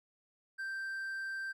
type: tone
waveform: triangle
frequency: 1568 Hz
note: G6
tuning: in tune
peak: -35 dBFS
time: 0.58-1.53 s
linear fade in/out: 20 ms
effects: none